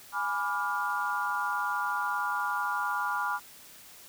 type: chord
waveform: sine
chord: G# diminished seventh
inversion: none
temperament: equal with one note detuned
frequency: 830.6 / 987.8 / 1174.7 / 1412.3 Hz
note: G#5 / B5 / D6 / F6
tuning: 0 / 0 / 0 / +19 cents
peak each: -35 / -33 / -34 / -32 dBFS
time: 0.12-3.4 s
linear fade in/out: 50 ms
effects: white hiss -51 dBFS RMS until 4.08 s